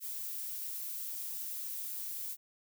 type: noise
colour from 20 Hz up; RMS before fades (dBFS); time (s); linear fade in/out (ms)
violet; -40; 0-2.37; 50
effects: none